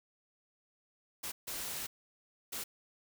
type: noise bursts at uneven times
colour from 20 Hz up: white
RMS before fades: -40 dBFS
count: 3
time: 1.23-1.32 / 1.47-1.87 / 2.52-2.64 s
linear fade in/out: 10 ms
effects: none